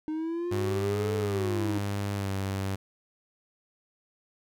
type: exponential two-way sweep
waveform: triangle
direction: up then down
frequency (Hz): 306.8 to 440 to 306.8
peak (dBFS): -27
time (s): 0.08-1.78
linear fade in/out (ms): 0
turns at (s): 1.15
type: tone with pitch glide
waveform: sawtooth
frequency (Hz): 100.8 to 97.2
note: G2 to G2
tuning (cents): +49 to -14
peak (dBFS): -25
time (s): 0.51-2.76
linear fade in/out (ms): 10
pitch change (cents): -63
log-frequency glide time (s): 2.15-2.3
effects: none